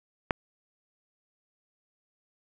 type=click; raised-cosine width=0.5 ms; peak=-9 dBFS; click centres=0.308 s; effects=none

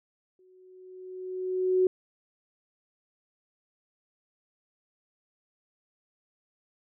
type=tone with exponential growth; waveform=sine; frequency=370.3 Hz; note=F#4; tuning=1 cent sharp; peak=-18 dBFS; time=0.39-1.87 s; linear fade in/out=2 ms; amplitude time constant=320 ms; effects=none

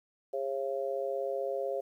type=harmonic tone; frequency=135.9 Hz; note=C#3; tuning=34 cents flat; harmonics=3 / 4 / 5; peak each=-36 / -33 / -38 dBFS; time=0.33-1.81 s; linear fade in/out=10 ms; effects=11-bit

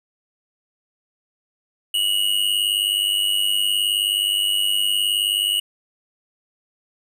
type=tone with amplitude modulation; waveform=square; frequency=2900 Hz; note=F#7; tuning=35 cents flat; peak=-15 dBFS; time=1.94-5.6 s; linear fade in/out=5 ms; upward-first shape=sine; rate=99.2 Hz; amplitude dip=80%; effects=none

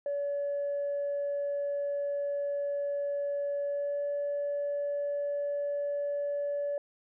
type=tone with pitch glide; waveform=sine; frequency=570 to 574.3 Hz; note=C#5 to D5; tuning=+48 to -39 cents; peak=-28 dBFS; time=0.06-6.78 s; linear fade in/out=2 ms; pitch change=+13 cents; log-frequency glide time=3.66-4.04 s; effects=tanh soft clip ceiling -26 dBFS

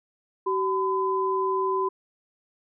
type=tone pair together; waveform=sine; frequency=381 / 1011 Hz; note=G4 / B5; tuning=-49 / +40 cents; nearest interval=octave + perfect fourth; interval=1689 cents; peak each=-25 dBFS; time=0.46-1.89 s; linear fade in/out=10 ms; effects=none

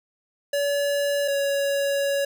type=tone pair in turn; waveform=square; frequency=570 / 560.2 Hz; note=C#5 / C#5; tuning=+48 / +18 cents; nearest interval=unison; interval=30 cents; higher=first; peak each=-22 dBFS; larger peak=neither; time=0.53-1.28 / 1.28-2.25 s; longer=second; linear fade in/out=5 ms; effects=none

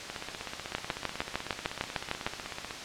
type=two click trains; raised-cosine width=0.3 ms; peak=-20 / -12 dBFS; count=43 / 11; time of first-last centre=0.1-2.709 / 0.75-2.265 s; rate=16.1 / 6.6 Hz; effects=white hiss -39 dBFS RMS until 2.84 s + low-pass 5000 Hz 12 dB/octave

